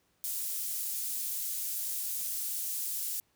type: high-pass noise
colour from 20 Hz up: pink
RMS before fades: -35 dBFS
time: 0.24-3.2 s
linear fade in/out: 0 ms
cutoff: 10000 Hz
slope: 12 dB/octave
effects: pink hiss -72 dBFS RMS until 3.35 s + high-pass 60 Hz 12 dB/octave